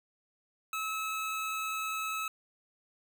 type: tone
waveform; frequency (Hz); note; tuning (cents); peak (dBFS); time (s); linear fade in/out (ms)
25% pulse; 1295; E6; -31; -29; 0.73-2.28; 2
effects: none